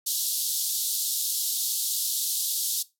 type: band-pass noise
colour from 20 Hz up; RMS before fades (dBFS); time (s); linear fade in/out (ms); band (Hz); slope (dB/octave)
white; -28; 0.06-2.83; 10; 3500 to 15000; 48
effects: noise-tail reverb RT60 0.2 s tail -17 dB re dry